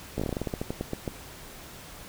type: slowing click train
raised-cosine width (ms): 2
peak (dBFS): -16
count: 16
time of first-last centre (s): 0.18-1.078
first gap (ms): 16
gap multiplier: 1.17
effects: pink hiss -45 dBFS RMS until 2.08 s